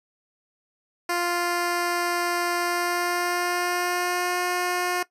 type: tone with pitch glide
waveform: 10% pulse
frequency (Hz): 349.2 to 357.8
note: F4 to F4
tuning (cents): 0 to +42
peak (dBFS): -15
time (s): 1.09-5.03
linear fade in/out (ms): 5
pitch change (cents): +42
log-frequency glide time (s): 2.58-4.4
effects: noise-tail reverb RT60 0.1 s tail -18 dB re dry + resampled to 32000 Hz